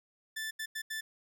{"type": "tone bursts at uneven times", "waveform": "sawtooth", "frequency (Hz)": 1760, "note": "A6", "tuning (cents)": 0, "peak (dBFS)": -32, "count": 4, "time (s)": [[0.36, 0.51], [0.59, 0.66], [0.75, 0.82], [0.9, 1.01]], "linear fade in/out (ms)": 10, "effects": []}